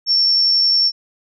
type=tone with amplitude modulation; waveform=sine; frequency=5440 Hz; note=F8; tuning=46 cents flat; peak=-10 dBFS; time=0.06-0.92 s; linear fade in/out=50 ms; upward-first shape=sine; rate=91.1 Hz; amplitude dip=35%; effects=none